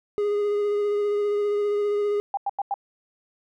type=tone with vibrato; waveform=triangle; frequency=412.3 Hz; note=G#4; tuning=13 cents flat; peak=-19 dBFS; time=0.18-2.2 s; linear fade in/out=0 ms; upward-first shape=sine; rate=15 Hz; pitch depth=16 cents each way
type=tone bursts; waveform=sine; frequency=800 Hz; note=G5; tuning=35 cents sharp; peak=-22 dBFS; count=4; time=2.34-2.741 s; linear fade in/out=2 ms; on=32 ms; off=91 ms
effects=none

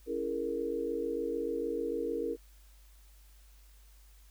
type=chord; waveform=sine; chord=A# half-diminished seventh; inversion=first; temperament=just; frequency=279.7 / 335.6 / 419.5 / 466.2 Hz; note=C#4 / E4 / G#4 / A#4; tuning=+16 / +31 / +17 / 0 cents; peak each=-40 / -38 / -38 / -34 dBFS; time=0.06-2.37 s; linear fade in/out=50 ms; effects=added 50 Hz sine -55 dBFS peak until 4.3 s + white hiss -65 dBFS RMS until 4.3 s

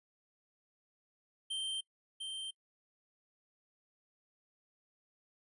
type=tone with echo; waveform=square; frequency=3136 Hz; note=G7; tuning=in tune; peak=-36 dBFS; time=1.5-1.81 s; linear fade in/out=10 ms; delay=700 ms; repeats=1; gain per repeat=-4 dB; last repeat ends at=2.51 s; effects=noise-tail reverb RT60 0.1 s tail -23 dB re dry + resampled to 24000 Hz

